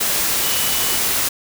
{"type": "tone in noise", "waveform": "sine", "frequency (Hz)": 2960, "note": "F#7", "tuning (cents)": 0, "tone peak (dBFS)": -28, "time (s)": [0.43, 0.98], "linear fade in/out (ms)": 10, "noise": "white", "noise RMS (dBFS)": -19, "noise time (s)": [0, 1.29], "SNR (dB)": -12, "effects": []}